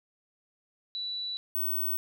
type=tone pair in turn; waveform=sine; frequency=3950 / 15800 Hz; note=B7 / B9; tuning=0 / 0 cents; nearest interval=2 octaves; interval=2400 cents; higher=second; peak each=-32 / -27 dBFS; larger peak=second; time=0.95-1.37 / 1.55-1.97 s; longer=neither; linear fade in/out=0 ms; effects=none